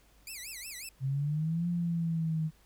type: tone with vibrato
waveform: 10% pulse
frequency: 2285 Hz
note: D7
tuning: 48 cents flat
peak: -32 dBFS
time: 0.27-0.89 s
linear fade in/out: 2 ms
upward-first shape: sine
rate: 5.5 Hz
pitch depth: 280 cents each way
type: exponential two-way sweep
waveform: sine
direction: up then down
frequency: 130.9 to 174.61 to 156.1 Hz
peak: -28 dBFS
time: 1-2.51 s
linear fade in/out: 50 ms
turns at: 1.68 s
effects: added 50 Hz sine -62 dBFS peak until 2.65 s + pink hiss -65 dBFS RMS until 2.65 s